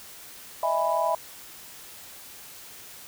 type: chord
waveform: sine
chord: E major seventh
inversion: third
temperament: just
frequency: 618.1 / 659.3 / 824.1 / 988.9 Hz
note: D#5 / E5 / G#5 / B5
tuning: -12 / 0 / -14 / +2 cents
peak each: -30 / -26 / -30 / -26 dBFS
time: 0.63-1.15 s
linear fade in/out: 2 ms
effects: white hiss -45 dBFS RMS until 3.07 s